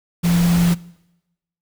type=tone in noise; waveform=sine; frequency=172.7 Hz; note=F3; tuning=19 cents flat; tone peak=-13 dBFS; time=0.23-0.75 s; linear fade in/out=20 ms; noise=pink; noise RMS=-26 dBFS; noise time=0.23-0.75 s; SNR=+10 dB; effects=noise-tail reverb RT60 0.9 s tail -21 dB re dry